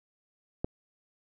click, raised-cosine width 2 ms, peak -16 dBFS, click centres 0.645 s, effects none

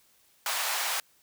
pink high-pass noise, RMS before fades -30 dBFS, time 0.46-1 s, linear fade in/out 2 ms, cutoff 760 Hz, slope 24 dB/octave, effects white hiss -64 dBFS RMS until 1.22 s

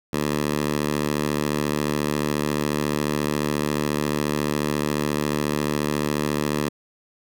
10% pulse tone with high-pass filter, 74.2 Hz, D2, 18 cents sharp, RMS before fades -24 dBFS, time 0.13-6.69 s, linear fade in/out 5 ms, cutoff 170 Hz, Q 0.79, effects none

